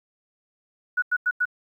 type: tone bursts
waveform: sine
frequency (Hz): 1469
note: F#6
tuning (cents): -13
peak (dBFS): -19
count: 4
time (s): 0.97-1.455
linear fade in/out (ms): 10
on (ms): 53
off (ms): 91
effects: 10-bit

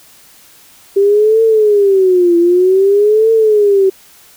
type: tone with vibrato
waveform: sine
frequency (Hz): 392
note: G4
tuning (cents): 0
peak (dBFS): -6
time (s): 0.96-3.9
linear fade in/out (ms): 10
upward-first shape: triangle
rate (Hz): 0.53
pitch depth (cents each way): 250
effects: white hiss -43 dBFS RMS until 4.36 s

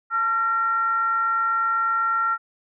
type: tone with frequency modulation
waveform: sine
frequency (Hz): 1368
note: F6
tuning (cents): -36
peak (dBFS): -19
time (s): 0.1-2.38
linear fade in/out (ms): 50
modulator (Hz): 488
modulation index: 0.37
effects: none

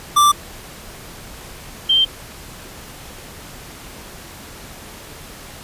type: tone pair in turn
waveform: square / sine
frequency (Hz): 1174.7 / 3144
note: D6 / G7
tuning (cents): 0 / +4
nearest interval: octave + perfect fourth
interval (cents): 1704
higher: second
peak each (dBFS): -10 / -11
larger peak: first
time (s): 0.16-0.32 / 1.89-2.05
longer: neither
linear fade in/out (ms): 10
effects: pink hiss -37 dBFS RMS until 5.63 s + resampled to 32000 Hz

